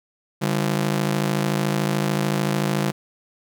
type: ring-modulated tone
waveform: sawtooth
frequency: 170 Hz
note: F3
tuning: 46 cents flat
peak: -13 dBFS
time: 0.41-2.92 s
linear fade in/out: 20 ms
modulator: 26.8 Hz
effects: none